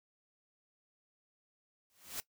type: noise with exponential growth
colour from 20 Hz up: white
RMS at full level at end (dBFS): -37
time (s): 1.9-2.2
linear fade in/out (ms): 0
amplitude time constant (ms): 64
effects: noise-tail reverb RT60 0.1 s tail -19 dB re dry